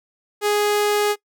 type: tone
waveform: sawtooth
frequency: 415.3 Hz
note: G#4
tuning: in tune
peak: -13 dBFS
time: 0.41-1.16 s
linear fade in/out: 50 ms
effects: noise-tail reverb RT60 0.1 s tail -22 dB re dry